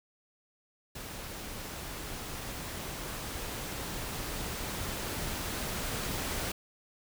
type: noise with level ramp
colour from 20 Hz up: pink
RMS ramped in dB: -42 to -34 dBFS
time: 0.95-6.52 s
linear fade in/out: 5 ms
effects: none